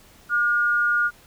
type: tone pair together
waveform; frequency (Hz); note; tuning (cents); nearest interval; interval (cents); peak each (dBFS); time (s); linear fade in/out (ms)
sine; 1200 / 1432; D6 / F6; +37 / +43; minor third; 306; -28 / -18; 0.29-1.11; 50
effects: pink hiss -52 dBFS RMS until 1.26 s